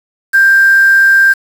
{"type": "tone with quantisation", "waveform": "sine", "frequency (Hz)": 1584, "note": "G6", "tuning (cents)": 18, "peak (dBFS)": -4, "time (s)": [0.33, 1.34], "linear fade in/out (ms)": 20, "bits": 4, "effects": []}